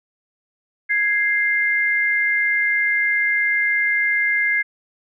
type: tone pair together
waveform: sine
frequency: 1659.1 / 2096 Hz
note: G#6 / C7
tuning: -2 / +2 cents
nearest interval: major third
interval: 404 cents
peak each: -20 / -18 dBFS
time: 0.89-4.63 s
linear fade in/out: 20 ms
effects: none